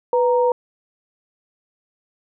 sine tone pair together, 494.2 / 933 Hz, B4 / A#5, +1 / +1 cents, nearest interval major seventh, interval 1100 cents, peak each -15 / -20 dBFS, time 0.13-0.52 s, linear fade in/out 2 ms, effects none

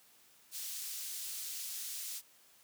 pink high-pass noise, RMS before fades -42 dBFS, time 0.51-2.22 s, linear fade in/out 50 ms, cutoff 5200 Hz, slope 12 dB/octave, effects white hiss -64 dBFS RMS until 2.63 s + high-pass 100 Hz 12 dB/octave

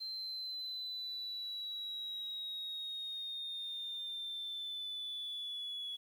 sine exponential sweep, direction down, 4129 to 3371 Hz, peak -38 dBFS, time 0-5.97 s, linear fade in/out 20 ms, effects tanh soft clip ceiling -36 dBFS + 11-bit

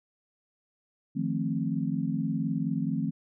sine chord, F dominant seventh, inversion third, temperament equal with one note detuned, 155.56 / 174.61 / 220 / 264.1 Hz, Eb3 / F3 / A3 / C4, 0 / 0 / 0 / +16 cents, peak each -32 dBFS, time 1.15-3.11 s, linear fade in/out 20 ms, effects none

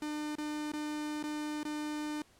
45% pulse tone with dropouts, 300.9 Hz, D4, 42 cents sharp, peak -35 dBFS, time 0.02-2.22 s, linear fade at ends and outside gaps 2 ms, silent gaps 0.354-0.383 / 0.719-0.735 / 1.228-1.238 / 1.632-1.651 s, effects pink hiss -64 dBFS RMS until 2.39 s + low-pass 11000 Hz 12 dB/octave

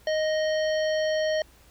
harmonic tone, 622.3 Hz, D#5, in tune, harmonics 1 / 3 / 5 / 7 / 9, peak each -23 / -33 / -37 / -40 / -42 dBFS, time 0.07-1.42 s, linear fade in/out 2 ms, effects added 60 Hz sine -57 dBFS peak until 1.7 s + pink hiss -57 dBFS RMS until 1.7 s

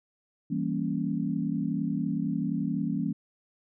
sine chord, E diminished seventh, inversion none, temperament equal, 164.81 / 196 / 233.1 / 277.2 Hz, E3 / G3 / Bb3 / Db4, 0 / 0 / 0 / 0 cents, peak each -32 dBFS, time 0.5-3.13 s, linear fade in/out 10 ms, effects none

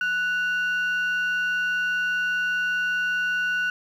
sine tone pair together, 1480 / 2785 Hz, F#6 / F7, 0 / -5 cents, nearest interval major seventh, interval 1095 cents, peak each -21 / -30 dBFS, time 0.01-3.7 s, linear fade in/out 2 ms, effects tanh soft clip ceiling -18 dBFS + 9-bit

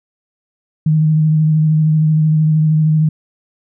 sine tone with vibrato, 155.6 Hz, D#3, in tune, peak -9 dBFS, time 0.86-3.09 s, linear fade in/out 5 ms, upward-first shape sine, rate 13 Hz, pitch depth 22 cents each way, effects none

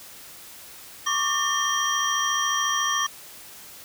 sine tone cluster, 1106 / 1180 / 1813 / 3197 / 5780 Hz, C#6 / D6 / A#6 / G7 / F#8, -4 / +8 / -49 / +33 / -41 cents, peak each -28 dBFS, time 1.06-3.07 s, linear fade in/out 10 ms, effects white hiss -44 dBFS RMS until 3.84 s

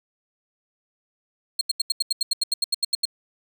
35% pulse tone bursts, 4242 Hz, C8, 23 cents sharp, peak -17 dBFS, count 15, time 1.59-3.054 s, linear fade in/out 5 ms, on 22 ms, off 81 ms, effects none

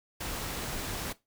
pink noise, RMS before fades -36 dBFS, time 0.2-1.13 s, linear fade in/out 10 ms, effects noise-tail reverb RT60 0.2 s tail -17 dB re dry

